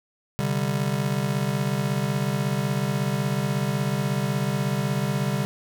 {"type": "chord", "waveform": "square", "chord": "C suspended second", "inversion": "none", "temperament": "just", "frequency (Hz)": [130.81, 147.16, 196.22], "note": ["C3", "D3", "G3"], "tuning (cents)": [0, 4, 2], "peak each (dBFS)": -28, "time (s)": [0.39, 5.45], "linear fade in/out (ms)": 0, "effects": []}